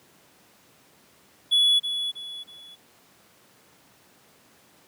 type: tone with echo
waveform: triangle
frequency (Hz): 3400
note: G#7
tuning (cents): +40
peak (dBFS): -15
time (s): 1.51-1.8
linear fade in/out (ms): 20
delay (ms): 320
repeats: 3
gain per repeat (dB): -9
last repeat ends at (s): 2.76
effects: pink hiss -57 dBFS RMS until 4.87 s + high-pass 150 Hz 12 dB/octave